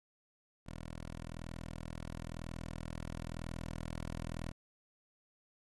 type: tone with level ramp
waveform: 10% pulse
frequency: 41 Hz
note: E1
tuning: 9 cents flat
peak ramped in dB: -36 to -31 dBFS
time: 0.66-4.52 s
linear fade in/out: 10 ms
effects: AAC 32 kbps